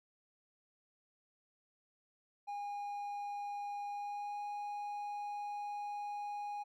triangle tone with pitch glide, 816 to 823.6 Hz, G#5 to G#5, -31 to -15 cents, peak -37 dBFS, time 2.47-6.64 s, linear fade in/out 20 ms, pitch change +16 cents, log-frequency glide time 3.88-4.41 s, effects none

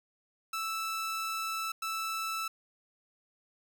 sawtooth tone bursts at uneven times, 1318.5 Hz, E6, in tune, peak -29 dBFS, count 2, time 0.53-1.72 / 1.82-2.48 s, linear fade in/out 5 ms, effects none

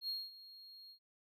triangle tone with ADSR envelope, 4265 Hz, C8, 32 cents sharp, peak -35 dBFS, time 0.01-0.99 s, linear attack 74 ms, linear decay 220 ms, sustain -17 dB, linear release 85 ms, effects none

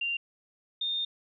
sine tone pair in turn, 2779 / 3644 Hz, F7 / A#7, -9 / -40 cents, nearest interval perfect fourth, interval 469 cents, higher second, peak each -28 dBFS, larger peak neither, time 0.01-0.17 / 0.81-1.05 s, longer second, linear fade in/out 5 ms, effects none

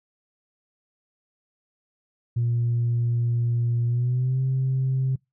sine tone with pitch glide, 118.6 to 131.59 Hz, A#2 to C3, +30 to +10 cents, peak -19 dBFS, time 2.36-5.16 s, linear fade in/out 10 ms, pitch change +180 cents, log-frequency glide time 3.86-4.41 s, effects noise-tail reverb RT60 0.2 s tail -26 dB re dry + tanh soft clip ceiling -17 dBFS

